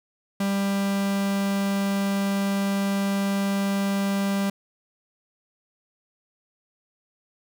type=tone; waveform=45% pulse; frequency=197.8 Hz; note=G3; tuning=16 cents sharp; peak=-22 dBFS; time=0.4-4.5 s; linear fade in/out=5 ms; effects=none